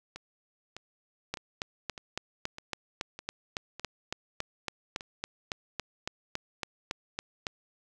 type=two click trains; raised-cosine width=0.2 ms; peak=-24 / -15 dBFS; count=9 / 23; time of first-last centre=0.16-5.008 / 1.34-7.468 s; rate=1.65 / 3.59 Hz; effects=none